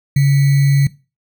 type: tone with sample-and-hold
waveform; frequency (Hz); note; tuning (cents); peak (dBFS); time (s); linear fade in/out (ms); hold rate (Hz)
sine; 139.7; C#3; +14; -8; 0.16-0.87; 5; 2100
effects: noise-tail reverb RT60 0.3 s tail -19 dB re dry